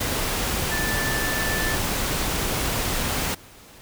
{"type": "tone in noise", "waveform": "sine", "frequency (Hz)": 1760, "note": "A6", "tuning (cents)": 0, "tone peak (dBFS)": -27, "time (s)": [0.71, 1.76], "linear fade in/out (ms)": 10, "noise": "pink", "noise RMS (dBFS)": -25, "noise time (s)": [0, 3.35], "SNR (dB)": -5, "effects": ["pink hiss -47 dBFS RMS until 3.81 s"]}